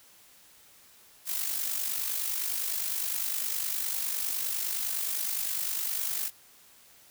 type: noise with amplitude modulation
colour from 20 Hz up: blue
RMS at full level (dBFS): -29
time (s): 1.25-6.31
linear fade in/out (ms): 50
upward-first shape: sine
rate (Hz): 49.8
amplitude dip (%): 55
effects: white hiss -57 dBFS RMS until 7.1 s